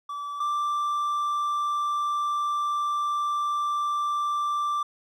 triangle tone pair in turn, 1156 / 1176.2 Hz, D6 / D6, -28 / +2 cents, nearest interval unison, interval 30 cents, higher second, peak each -29 / -22 dBFS, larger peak second, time 0.09-0.4 / 0.4-4.83 s, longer second, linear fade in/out 5 ms, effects none

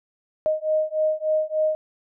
sine beating tone pair, 620 / 623.4 Hz, D#5 / D#5, -6 / +3 cents, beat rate 3.4 Hz, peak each -23 dBFS, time 0.46-1.75 s, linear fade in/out 0 ms, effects none

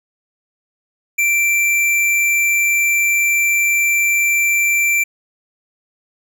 sine tone with hard clipping, 2349 Hz, D7, in tune, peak -14 dBFS, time 1.18-5.04 s, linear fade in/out 10 ms, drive 16 dB, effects none

